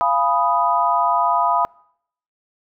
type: chord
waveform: sine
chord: F half-diminished seventh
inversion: none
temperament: equal with one note detuned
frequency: 692 / 830.6 / 987.8 / 1244.5 Hz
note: F5 / Ab5 / Cb6 / Eb6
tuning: -16 / 0 / 0 / 0 cents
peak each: -21 / -24 / -18 / -21 dBFS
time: 0.01-1.65 s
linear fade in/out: 0 ms
effects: noise-tail reverb RT60 0.7 s tail -26 dB re dry